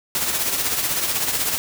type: noise with tremolo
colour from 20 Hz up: white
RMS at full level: -20 dBFS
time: 0.15-1.58 s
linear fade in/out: 0 ms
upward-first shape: triangle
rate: 16 Hz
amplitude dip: 55%
effects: none